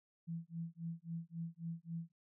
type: tone with tremolo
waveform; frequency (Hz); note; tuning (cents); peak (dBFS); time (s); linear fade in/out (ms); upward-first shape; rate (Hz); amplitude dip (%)
sine; 166.6; E3; +19; -38; 0.27-2.12; 20; sine; 3.7; 100
effects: none